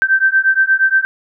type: beating tone pair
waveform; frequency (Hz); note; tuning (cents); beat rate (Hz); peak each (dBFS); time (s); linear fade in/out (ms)
sine; 1553 / 1561.5; G6 / G6; -17 / -7; 8.5; -13; 0.02-1.05; 0
effects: none